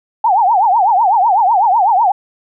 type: tone with vibrato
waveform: sine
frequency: 827 Hz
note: G#5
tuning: 8 cents flat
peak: -8 dBFS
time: 0.24-2.12 s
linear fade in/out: 5 ms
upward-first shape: triangle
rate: 8 Hz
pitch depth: 280 cents each way
effects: none